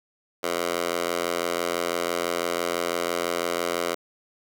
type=tone with high-pass filter; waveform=10% pulse; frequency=86 Hz; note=F2; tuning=26 cents flat; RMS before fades=-27 dBFS; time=0.43-3.95 s; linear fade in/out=10 ms; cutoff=530 Hz; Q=1.1; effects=none